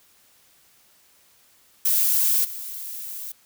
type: noise with level steps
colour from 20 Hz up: violet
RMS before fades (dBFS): -20 / -34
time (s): 1.85-3.32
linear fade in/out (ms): 5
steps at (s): 2.44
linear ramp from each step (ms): 10
effects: white hiss -58 dBFS RMS until 3.45 s